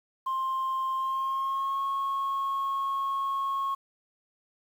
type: tone with pitch glide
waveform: sine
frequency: 1055 to 1092.8 Hz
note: C6 to C#6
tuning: +14 to -25 cents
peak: -25 dBFS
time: 0.26-3.75 s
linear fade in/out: 10 ms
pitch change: +61 cents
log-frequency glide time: 0.96-1.81 s
effects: tanh soft clip ceiling -24 dBFS + 9-bit